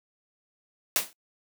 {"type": "noise with exponential decay", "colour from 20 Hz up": "white", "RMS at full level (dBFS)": -20, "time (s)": [0.96, 1.13], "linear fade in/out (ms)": 0, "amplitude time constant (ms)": 35, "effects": ["noise-tail reverb RT60 0.1 s tail -25 dB re dry", "high-pass 200 Hz 12 dB/octave"]}